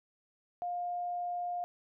sine tone, 707 Hz, F5, 21 cents sharp, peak -33 dBFS, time 0.62-1.64 s, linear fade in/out 0 ms, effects none

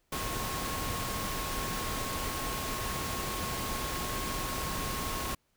sine tone in noise, 1087 Hz, C#6, 34 cents flat, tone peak -39 dBFS, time 0.12-5.35 s, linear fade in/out 5 ms, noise pink, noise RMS -35 dBFS, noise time 0.12-5.35 s, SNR -7 dB, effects pink hiss -74 dBFS RMS until 5.56 s

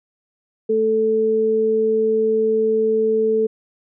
sine tone pair together, 220 / 440 Hz, A3 / A4, 0 / 0 cents, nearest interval octave, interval 1200 cents, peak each -25 / -15 dBFS, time 0.69-3.47 s, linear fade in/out 10 ms, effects none

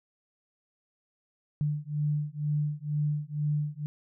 sine beating tone pair, 147.7 / 149.8 Hz, D3 / D3, +10 / +35 cents, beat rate 2.1 Hz, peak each -30 dBFS, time 1.61-3.86 s, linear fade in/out 0 ms, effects none

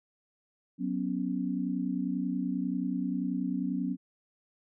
sine chord, F# suspended fourth, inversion none, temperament equal, 185 / 246.9 / 277.2 Hz, F#3 / B3 / C#4, 0 / 0 / 0 cents, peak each -33 dBFS, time 0.78-3.97 s, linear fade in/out 50 ms, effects none

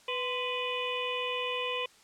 harmonic tone with a mistuned harmonic, 495.7 Hz, B4, 6 cents sharp, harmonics 1 / 2 / 4 / 5 / 6 / 7, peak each -35 / -37 / -44 / -36 / -37 / -44 dBFS, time 0.08-1.86 s, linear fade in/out 5 ms, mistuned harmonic 2, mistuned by +69 cents, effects white hiss -59 dBFS RMS until 2.03 s + low-pass 8000 Hz 12 dB/octave

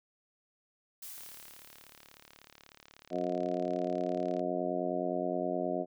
blue noise with exponential decay, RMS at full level -44 dBFS, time 1.02-3.28 s, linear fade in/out 5 ms, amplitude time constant 490 ms
click train, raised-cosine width 0.2 ms, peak -34 dBFS, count 118, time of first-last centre 1.18-4.394 s, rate 36.4 Hz
harmonic tone, 89.6 Hz, F2, 45 cents sharp, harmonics 2 / 3 / 4 / 5 / 6 / 7 / 8, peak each -41 / -38 / -37 / -41 / -41 / -35 / -39 dBFS, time 3.1-5.86 s, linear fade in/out 50 ms
effects none

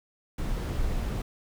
brown noise, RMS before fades -29 dBFS, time 0.38-1.22 s, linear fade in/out 5 ms, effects none

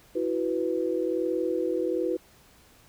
sine chord, E suspended second, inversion none, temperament just, 329.6 / 370.8 / 494.4 Hz, E4 / F#4 / B4, 0 / +4 / +2 cents, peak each -29 dBFS, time 0.15-2.17 s, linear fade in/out 10 ms, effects pink hiss -57 dBFS RMS until 2.88 s

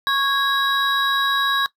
triangle tone cluster, 1104 / 1647 / 3847 Hz, C#6 / G#6 / B7, -7 / -15 / -46 cents, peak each -20 dBFS, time 0.07-1.66 s, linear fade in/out 0 ms, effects noise-tail reverb RT60 0.1 s tail -19 dB re dry

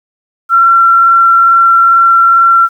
sine tone with frequency modulation, 1360 Hz, F6, 46 cents flat, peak -3 dBFS, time 0.49-2.69 s, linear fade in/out 50 ms, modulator 22.3 Hz, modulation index 0.59, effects 7-bit

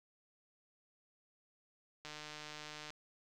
click train, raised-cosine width 0.2 ms, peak -30 dBFS, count 130, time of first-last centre 2.05-2.904 s, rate 151 Hz, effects none

